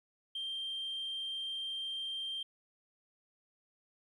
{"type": "tone", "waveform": "sine", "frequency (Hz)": 3167, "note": "G7", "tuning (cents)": 17, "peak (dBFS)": -35, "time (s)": [0.35, 2.43], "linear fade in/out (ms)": 5, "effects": ["tanh soft clip ceiling -33 dBFS", "12-bit"]}